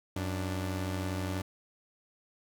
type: tone pair together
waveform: sawtooth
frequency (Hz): 92.38 / 293.7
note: F#2 / D4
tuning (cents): -2 / 0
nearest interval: octave + minor sixth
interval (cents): 2002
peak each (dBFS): -29 / -34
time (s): 0.16-1.42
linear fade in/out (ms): 5
effects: none